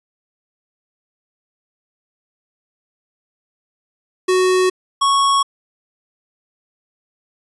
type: tone pair in turn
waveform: square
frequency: 370 / 1106.8 Hz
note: F#4 / C#6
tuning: 0 / -3 cents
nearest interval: octave + perfect fifth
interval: 1897 cents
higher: second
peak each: -13 dBFS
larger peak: neither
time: 4.28-4.7 / 5.01-5.43 s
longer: neither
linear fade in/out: 10 ms
effects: resampled to 24000 Hz